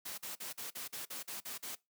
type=noise bursts; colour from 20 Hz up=white; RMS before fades=-43 dBFS; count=10; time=0.05-1.755 s; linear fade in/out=10 ms; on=130 ms; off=45 ms; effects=noise-tail reverb RT60 0.2 s tail -21 dB re dry + high-pass 150 Hz 12 dB/octave